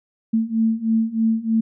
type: beating tone pair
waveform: sine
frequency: 222.2 / 225.4 Hz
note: A3 / A3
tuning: +17 / +42 cents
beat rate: 3.2 Hz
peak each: -21 / -19 dBFS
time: 0.33-1.61 s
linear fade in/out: 10 ms
effects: none